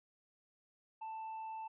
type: tone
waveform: triangle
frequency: 884 Hz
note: A5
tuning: 8 cents sharp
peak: -40 dBFS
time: 1.01-1.68 s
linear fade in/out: 10 ms
effects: resampled to 8000 Hz